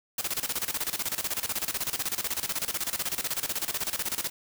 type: noise with tremolo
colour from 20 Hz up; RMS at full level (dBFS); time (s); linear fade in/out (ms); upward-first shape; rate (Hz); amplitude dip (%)
white; -29; 0.18-4.3; 5; square; 16; 80
effects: none